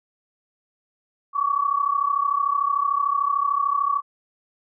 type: tone pair together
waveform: sine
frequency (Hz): 1115.6 / 1149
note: C#6 / D6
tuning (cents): +11 / -38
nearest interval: minor second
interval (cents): 51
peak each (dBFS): -22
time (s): 1.33-4.02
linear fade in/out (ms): 50
effects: none